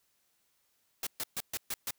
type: noise bursts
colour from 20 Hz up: white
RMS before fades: -35 dBFS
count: 6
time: 1.03-1.908 s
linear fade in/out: 2 ms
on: 38 ms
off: 130 ms
effects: white hiss -74 dBFS RMS until 1.98 s